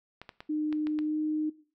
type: clicks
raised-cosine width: 0.3 ms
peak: -26 dBFS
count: 6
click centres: 0.216 / 0.292 / 0.405 / 0.727 / 0.87 / 0.989 s
type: tone with pitch glide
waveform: sine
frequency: 304.7 to 307.4 Hz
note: D#4 to D#4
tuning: -36 to -21 cents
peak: -27 dBFS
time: 0.49-1.5 s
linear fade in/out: 10 ms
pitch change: +15 cents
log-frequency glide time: 1.03-1.18 s
effects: noise-tail reverb RT60 0.4 s tail -17 dB re dry